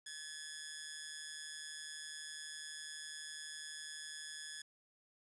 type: tone with amplitude modulation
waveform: 10% pulse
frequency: 1700 Hz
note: G#6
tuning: 40 cents sharp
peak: -34 dBFS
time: 0.06-4.62 s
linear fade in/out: 5 ms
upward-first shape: sine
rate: 152 Hz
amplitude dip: 60%
effects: resampled to 24000 Hz + 11-bit